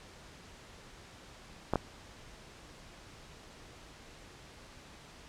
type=clicks; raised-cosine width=1 ms; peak=-14 dBFS; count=2; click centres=1.736 / 1.757 s; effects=pink hiss -53 dBFS RMS until 5.28 s + low-pass 7000 Hz 12 dB/octave